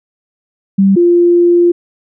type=tone pair in turn; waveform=sine; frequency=195.1 / 347.6 Hz; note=G3 / F4; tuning=-8 / -8 cents; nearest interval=minor seventh; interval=1000 cents; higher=second; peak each=-5 dBFS; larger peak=neither; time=0.78-0.96 / 0.96-1.72 s; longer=second; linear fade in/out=10 ms; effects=none